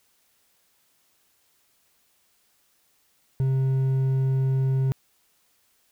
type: tone with hard clipping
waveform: triangle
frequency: 132.8 Hz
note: C3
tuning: 26 cents sharp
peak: -21 dBFS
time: 3.4-4.92 s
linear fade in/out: 0 ms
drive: 7 dB
effects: white hiss -66 dBFS RMS until 5.91 s